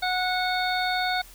harmonic tone, 734 Hz, F#5, 14 cents flat, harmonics 1 / 2 / 3 / 5 / 6, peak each -26 / -29 / -32 / -32 / -34 dBFS, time 0.02-1.22 s, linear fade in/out 10 ms, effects added 41 Hz sine -49 dBFS peak until 1.34 s + white hiss -50 dBFS RMS until 1.34 s

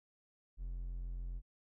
triangle tone, 43.65 Hz, F1, in tune, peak -37 dBFS, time 0.57-1.42 s, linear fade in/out 50 ms, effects none

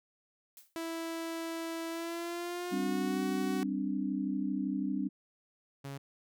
blue noise with exponential decay, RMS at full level -49 dBFS, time 0.57-0.78 s, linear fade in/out 2 ms, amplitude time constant 44 ms
sawtooth tone with pitch glide, 329.6 to 374.3 Hz, E4 to F#4, 0 to +20 cents, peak -32 dBFS, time 0.76-3.63 s, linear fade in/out 0 ms, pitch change +220 cents, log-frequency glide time 1.89-3.21 s
sine chord, G suspended fourth, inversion none, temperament just, 196 / 261.3 / 294 Hz, G3 / C4 / D4, 0 / -2 / +2 cents, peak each -35 dBFS, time 2.71-5.09 s, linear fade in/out 20 ms
sawtooth tone, 138.59 Hz, C#3, in tune, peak -36 dBFS, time 5.84-5.98 s, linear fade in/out 10 ms
effects none

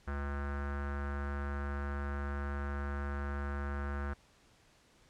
square tone with low-pass filter, 70.9 Hz, C#2, 40 cents sharp, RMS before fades -37 dBFS, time 0.07-4.14 s, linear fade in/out 10 ms, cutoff 1500 Hz, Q 4.2, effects pink hiss -65 dBFS RMS until 5.09 s + low-pass 8000 Hz 12 dB/octave

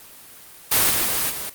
white noise with level steps, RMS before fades -17 / -20 / -22 / -29 dBFS, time 0.71-1.5 s, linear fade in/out 10 ms, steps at 0.89 / 1.04 / 1.29 s, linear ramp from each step 20 ms, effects white hiss -44 dBFS RMS until 1.54 s + Opus 32 kbps

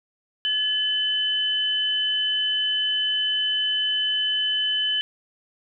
sine tone pair together, 1711 / 3028 Hz, A6 / F#7, -49 / +39 cents, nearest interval minor seventh, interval 988 cents, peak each -30 / -21 dBFS, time 0.45-5.01 s, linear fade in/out 0 ms, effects none

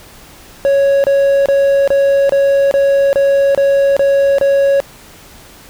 triangle tone bursts, 554.4 Hz, C#5, in tune, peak -6 dBFS, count 10, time 0.65-4.802 s, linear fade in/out 0 ms, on 390 ms, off 28 ms, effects pink hiss -39 dBFS RMS until 5.69 s

